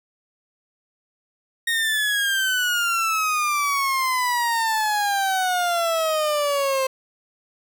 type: exponential sweep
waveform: 30% pulse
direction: down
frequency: 1864.7 to 523.3 Hz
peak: -17 dBFS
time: 1.67-6.87 s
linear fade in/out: 5 ms
effects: none